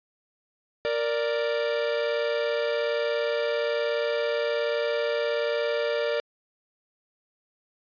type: tone pair together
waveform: 45% pulse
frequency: 466.2 / 587.4 Hz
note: A#4 / D5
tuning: 0 / 0 cents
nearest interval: major third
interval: 400 cents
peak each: -27 dBFS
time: 0.85-6.2 s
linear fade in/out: 0 ms
effects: resampled to 11025 Hz